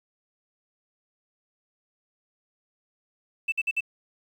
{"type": "tone bursts", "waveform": "sine", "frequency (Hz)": 2647, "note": "E7", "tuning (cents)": 7, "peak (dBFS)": -21, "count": 4, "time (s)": [3.48, 3.807], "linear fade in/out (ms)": 10, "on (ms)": 42, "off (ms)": 53, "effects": ["tanh soft clip ceiling -19 dBFS", "9-bit"]}